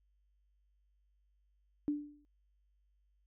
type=tone with exponential decay; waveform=sine; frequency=293.7 Hz; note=D4; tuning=in tune; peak=-28 dBFS; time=1.88-2.25 s; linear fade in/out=0 ms; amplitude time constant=80 ms; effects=added 50 Hz sine -70 dBFS peak until 3.26 s